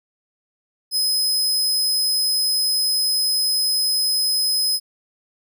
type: tone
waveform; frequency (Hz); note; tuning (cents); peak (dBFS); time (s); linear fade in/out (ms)
sawtooth; 5070; D#8; +32; -15; 0.91-4.8; 50
effects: none